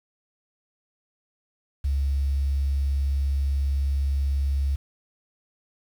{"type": "tone", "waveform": "sine", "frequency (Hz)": 69.3, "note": "C#2", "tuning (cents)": 0, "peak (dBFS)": -20, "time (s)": [1.84, 4.76], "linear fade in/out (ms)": 10, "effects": ["tanh soft clip ceiling -16 dBFS", "8-bit"]}